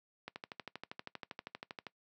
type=click train; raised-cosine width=0.3 ms; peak=-26 dBFS; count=21; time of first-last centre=0.28-1.867 s; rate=12.6 Hz; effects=noise-tail reverb RT60 0.1 s tail -21 dB re dry + high-pass 150 Hz 12 dB/octave